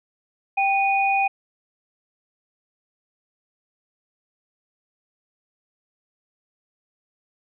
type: tone pair together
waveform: sine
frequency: 785 / 2468 Hz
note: G5 / D#7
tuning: +2 / -15 cents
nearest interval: octave + minor sixth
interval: 1983 cents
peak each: -19 / -22 dBFS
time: 0.57-1.28 s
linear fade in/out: 10 ms
effects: none